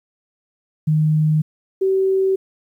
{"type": "tone pair in turn", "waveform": "sine", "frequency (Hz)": [154.5, 383], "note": ["D#3", "G4"], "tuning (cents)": [-12, -40], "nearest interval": "octave + major third", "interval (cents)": 1572, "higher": "second", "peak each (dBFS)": [-13, -14], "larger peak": "first", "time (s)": [[0.87, 1.42], [1.81, 2.36]], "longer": "neither", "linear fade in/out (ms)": 10, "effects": ["9-bit"]}